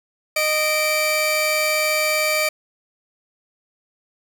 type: tone pair together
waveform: sawtooth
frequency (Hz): 617 / 2329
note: D#5 / D7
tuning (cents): -15 / -15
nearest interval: octave + major seventh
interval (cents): 2300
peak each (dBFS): -17 / -17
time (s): 0.36-2.49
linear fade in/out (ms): 5
effects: none